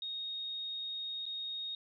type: tone with dropouts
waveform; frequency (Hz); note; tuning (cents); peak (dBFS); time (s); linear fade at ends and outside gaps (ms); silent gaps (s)
sine; 3729; A#7; 0; -37; 0.02-1.75; 2; 1.256-1.263
effects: none

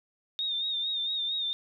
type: tone with vibrato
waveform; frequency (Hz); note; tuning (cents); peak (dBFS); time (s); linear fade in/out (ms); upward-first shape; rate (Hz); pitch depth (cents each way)
sine; 3674; A#7; -26; -28; 0.39-1.53; 0; sine; 4.4; 56
effects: none

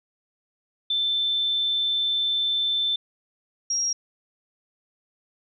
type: tone pair in turn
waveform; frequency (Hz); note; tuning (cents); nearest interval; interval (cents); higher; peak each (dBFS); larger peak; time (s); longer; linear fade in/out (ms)
sine; 3540 / 5619; A7 / F8; +10 / +10; minor sixth; 800; second; -21 / -22; first; 0.9-2.96 / 3.7-3.93; first; 5
effects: none

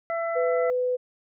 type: harmonic tone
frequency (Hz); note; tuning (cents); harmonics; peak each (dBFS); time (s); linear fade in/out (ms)
669; E5; +25; 1 / 2 / 3; -26 / -33 / -36; 0.1-0.7; 0
type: tone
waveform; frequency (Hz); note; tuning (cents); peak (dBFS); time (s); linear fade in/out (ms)
sine; 500; B4; +21; -22; 0.35-0.97; 20
effects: none

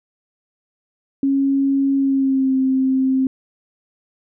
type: tone with pitch glide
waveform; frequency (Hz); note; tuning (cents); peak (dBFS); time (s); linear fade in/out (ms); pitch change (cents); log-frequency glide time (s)
sine; 274.2 to 263.3; C#4 to C4; -19 to +11; -14; 1.23-3.27; 2; -70; 1.96-2.56
effects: none

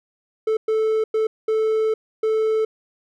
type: tone bursts at uneven times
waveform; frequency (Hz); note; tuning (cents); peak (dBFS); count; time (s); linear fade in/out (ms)
triangle; 438.4; A4; -6; -15; 5; 0.47-0.57 / 0.68-1.04 / 1.14-1.27 / 1.48-1.94 / 2.23-2.65; 5
effects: none

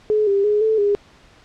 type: tone with pitch steps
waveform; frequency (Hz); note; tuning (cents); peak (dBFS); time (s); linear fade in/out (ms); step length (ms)
sine; 426.3 / 397.6 / 418.4 / 438.9 / 407.7; G#4 / G4 / G#4 / A4 / G#4; +45 / +25 / +13 / -4 / -32; -14; 0.1-0.95; 0; 170
effects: pink hiss -50 dBFS RMS until 1.44 s + low-pass 5000 Hz 12 dB/octave

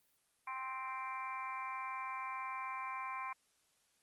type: harmonic tone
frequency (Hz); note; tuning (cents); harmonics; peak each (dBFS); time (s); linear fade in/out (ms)
261.6; C4; 0; 3 / 4 / 5 / 6 / 7 / 8 / 9; -50 / -41 / -54 / -55 / -57 / -52 / -48; 0.47-3.33; 5
effects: white hiss -75 dBFS RMS until 4.02 s + Opus 32 kbps

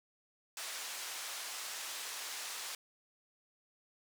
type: band-pass noise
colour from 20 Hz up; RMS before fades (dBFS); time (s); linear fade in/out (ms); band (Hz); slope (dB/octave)
white; -43; 0.57-2.75; 2; 670 to 8100; 12
effects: none

